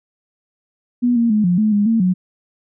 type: tone with pitch steps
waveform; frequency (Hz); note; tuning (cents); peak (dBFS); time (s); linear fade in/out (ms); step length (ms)
sine; 243.7 / 233.1 / 212.5 / 177.1 / 215 / 205.1 / 226.7 / 182.9; B3 / A#3 / G#3 / F3 / A3 / G#3 / A#3 / F#3; -23 / 0 / +40 / +24 / -40 / -21 / -48 / -20; -12; 1.02-2.14; 20; 140
effects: none